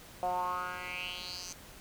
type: tone with band-pass filter sweep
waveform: 10% pulse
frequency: 180 Hz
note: F#3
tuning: 47 cents flat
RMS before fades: -37 dBFS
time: 0.23-1.53 s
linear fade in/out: 0 ms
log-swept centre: 690 to 6300 Hz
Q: 4.9
effects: pink hiss -52 dBFS RMS until 1.8 s